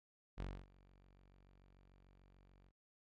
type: tone with ADSR envelope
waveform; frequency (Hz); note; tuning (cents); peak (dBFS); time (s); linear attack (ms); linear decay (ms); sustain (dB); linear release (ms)
sawtooth; 46.85; F#1; +22; -37; 0.37-2.72; 30; 260; -24; 46
effects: low-pass 4000 Hz 12 dB/octave